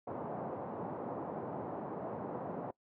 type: band-pass noise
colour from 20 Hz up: white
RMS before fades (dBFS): -41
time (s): 0.07-2.71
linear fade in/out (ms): 5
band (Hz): 120 to 840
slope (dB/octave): 24
effects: noise-tail reverb RT60 0.1 s tail -22 dB re dry